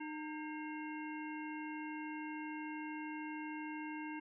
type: harmonic tone with a mistuned harmonic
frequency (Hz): 305.5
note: D#4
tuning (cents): -32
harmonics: 1 / 3 / 5 / 7 / 9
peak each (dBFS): -43 / -48 / -52 / -52 / -54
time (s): 0-4.2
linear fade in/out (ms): 10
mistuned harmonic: 5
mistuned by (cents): +79
effects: none